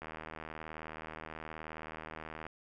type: click train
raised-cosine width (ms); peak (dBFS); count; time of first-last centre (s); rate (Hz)
0.5; -28; 194; 0.02-2.466; 78.9
effects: none